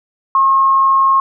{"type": "tone with amplitude modulation", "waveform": "sine", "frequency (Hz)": 1078, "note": "C#6", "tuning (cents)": -49, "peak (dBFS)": -7, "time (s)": [0.35, 1.2], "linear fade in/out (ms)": 2, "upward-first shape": "sine", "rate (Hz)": 164, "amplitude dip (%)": 25, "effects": []}